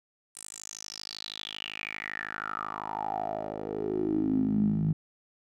10% pulse tone with band-pass filter sweep, 52.7 Hz, G#1, 26 cents sharp, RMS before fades -32 dBFS, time 0.35-4.93 s, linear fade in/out 10 ms, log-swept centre 9000 to 160 Hz, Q 7.5, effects none

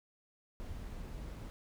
brown noise, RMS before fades -44 dBFS, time 0.6-1.5 s, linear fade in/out 0 ms, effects none

